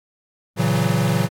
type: chord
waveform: square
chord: F# dominant seventh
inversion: first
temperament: equal with one note detuned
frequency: 115.4 / 138.59 / 164.81 / 185 Hz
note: A#2 / C#3 / E3 / F#3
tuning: -17 / 0 / 0 / 0 cents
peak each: -23 dBFS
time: 0.56-1.29 s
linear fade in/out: 50 ms
effects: AAC 64 kbps